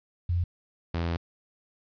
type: tone pair in turn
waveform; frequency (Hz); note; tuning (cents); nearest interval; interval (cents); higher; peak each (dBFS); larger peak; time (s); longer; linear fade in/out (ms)
sine / sawtooth; 87.31 / 84.38; F2 / E2; 0 / +41; minor second; 59; first; -23; neither; 0.29-0.44 / 0.94-1.17; second; 5
effects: resampled to 11025 Hz + 10-bit